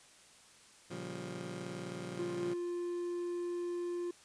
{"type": "chord", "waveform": "20% pulse", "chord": "G half-diminished seventh", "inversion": "first", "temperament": "just", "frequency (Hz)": [117.6, 141.12, 176.4, 196], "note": ["Bb2", "Db3", "F3", "G3"], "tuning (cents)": [16, 31, 18, 0], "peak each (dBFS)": [-44, -43, -39, -44], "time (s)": [0.9, 2.54], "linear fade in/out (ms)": 10}
{"type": "tone", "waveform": "triangle", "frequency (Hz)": 350, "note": "F4", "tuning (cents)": 4, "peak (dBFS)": -33, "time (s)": [2.19, 4.11], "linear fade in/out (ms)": 5}
{"effects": ["white hiss -60 dBFS RMS until 4.24 s", "resampled to 22050 Hz"]}